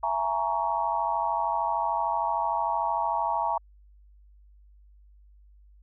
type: chord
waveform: sine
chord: A# half-diminished seventh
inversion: second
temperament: just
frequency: 671.3 / 839.1 / 932.3 / 1118.8 Hz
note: E5 / G#5 / A#5 / C#6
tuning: +31 / +18 / 0 / +16 cents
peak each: -32 / -30 / -27 / -33 dBFS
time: 0.03-3.58 s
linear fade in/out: 5 ms
effects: added 50 Hz sine -52 dBFS peak until 5.82 s